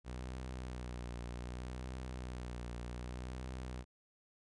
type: tone with vibrato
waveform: sawtooth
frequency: 61.74 Hz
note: B1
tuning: in tune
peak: -38 dBFS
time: 0.04-3.85 s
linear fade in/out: 50 ms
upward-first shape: triangle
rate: 0.65 Hz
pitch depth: 59 cents each way
effects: resampled to 22050 Hz